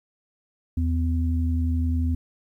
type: tone pair together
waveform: sine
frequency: 80.2 / 252.1 Hz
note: E2 / B3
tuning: -47 / +36 cents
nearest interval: octave + minor sixth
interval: 1983 cents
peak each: -21 / -28 dBFS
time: 0.77-2.15 s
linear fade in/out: 5 ms
effects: 10-bit